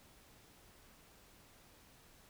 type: silence
effects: pink hiss -63 dBFS RMS until 2.29 s